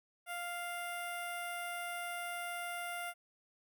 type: tone with notch filter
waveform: 10% pulse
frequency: 698.5 Hz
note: F5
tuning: in tune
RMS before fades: -41 dBFS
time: 0.26-3.14 s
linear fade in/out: 50 ms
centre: 4300 Hz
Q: 0.7
effects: none